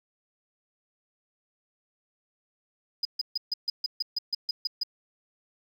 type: tone bursts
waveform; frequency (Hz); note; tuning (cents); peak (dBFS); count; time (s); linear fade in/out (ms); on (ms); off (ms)
sine; 4978; D#8; 0; -23; 12; 3.03-4.834; 5; 22; 140
effects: tanh soft clip ceiling -22 dBFS + 10-bit